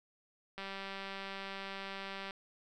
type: click train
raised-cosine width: 0.3 ms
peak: -27 dBFS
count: 338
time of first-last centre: 0.58-2.308 s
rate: 195 Hz
effects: none